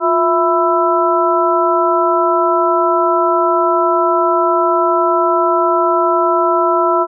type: harmonic tone with a mistuned harmonic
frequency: 331.3 Hz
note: E4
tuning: 9 cents sharp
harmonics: 1 / 2 / 3 / 4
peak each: -16 / -16 / -16 / -16 dBFS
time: 0-7.07 s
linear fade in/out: 50 ms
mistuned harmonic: 1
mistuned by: +110 cents
effects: none